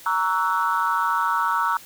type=chord; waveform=sine; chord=F# dominant seventh; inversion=first; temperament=equal with one note detuned; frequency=932.3 / 1127.5 / 1318.5 / 1480 Hz; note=A#5 / C#6 / E6 / F#6; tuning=0 / +29 / 0 / 0 cents; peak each=-23 / -25 / -23 / -27 dBFS; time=0.06-1.77 s; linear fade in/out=2 ms; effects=tanh soft clip ceiling -11 dBFS + white hiss -45 dBFS RMS until 1.85 s